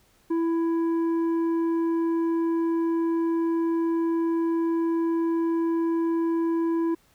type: tone with tanh clipping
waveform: triangle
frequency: 331.6 Hz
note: E4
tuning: 10 cents sharp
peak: -23 dBFS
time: 0.3-6.95 s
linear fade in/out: 10 ms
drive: 11 dB
effects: pink hiss -62 dBFS RMS until 7.14 s